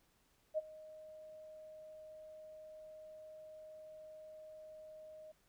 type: tone with ADSR envelope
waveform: sine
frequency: 622.3 Hz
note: D#5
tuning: in tune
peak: -31 dBFS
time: 0.54-5.32 s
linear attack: 38 ms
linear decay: 27 ms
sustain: -20 dB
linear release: 9 ms
effects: pink hiss -74 dBFS RMS until 5.48 s